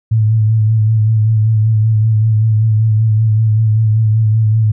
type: tone with vibrato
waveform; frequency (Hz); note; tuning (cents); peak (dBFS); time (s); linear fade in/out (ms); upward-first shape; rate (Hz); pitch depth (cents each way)
sine; 109.5; A2; -8; -8; 0.11-4.72; 10; sine; 5.2; 38
effects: none